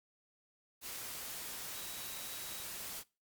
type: tone in noise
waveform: sine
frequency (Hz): 3880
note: B7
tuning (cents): -31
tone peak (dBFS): -53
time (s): 1.72-2.67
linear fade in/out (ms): 50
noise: white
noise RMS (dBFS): -44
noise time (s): 0.81-3.04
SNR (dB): -12
effects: noise-tail reverb RT60 0.3 s tail -22 dB re dry + Opus 48 kbps